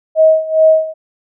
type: tone with tremolo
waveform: sine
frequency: 634 Hz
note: D#5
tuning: 32 cents sharp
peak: -4 dBFS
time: 0.15-0.94 s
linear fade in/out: 50 ms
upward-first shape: sine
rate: 2.4 Hz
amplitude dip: 85%
effects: none